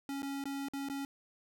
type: tone with dropouts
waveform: square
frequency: 277.2 Hz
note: C#4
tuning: in tune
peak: -37 dBFS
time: 0.09-1.05 s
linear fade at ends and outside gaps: 1 ms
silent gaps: 0.221-0.229 / 0.44-0.455 / 0.685-0.735 / 0.887-0.898 s
effects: none